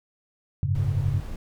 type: chord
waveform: sine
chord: F# suspended second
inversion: none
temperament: equal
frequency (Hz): 92.5 / 103.83 / 138.59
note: F#2 / G#2 / C#3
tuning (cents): 0 / 0 / 0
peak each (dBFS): -26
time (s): 0.63-1.2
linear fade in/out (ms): 0
type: noise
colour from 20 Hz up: brown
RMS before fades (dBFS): -35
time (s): 0.75-1.36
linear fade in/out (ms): 2
effects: none